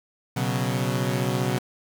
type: chord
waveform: sawtooth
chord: B suspended second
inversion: none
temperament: equal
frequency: 123.47 / 138.59 / 185 Hz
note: B2 / C#3 / F#3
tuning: 0 / 0 / 0 cents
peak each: -22 / -24 / -25 dBFS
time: 0.36-1.59 s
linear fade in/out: 10 ms
effects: 7-bit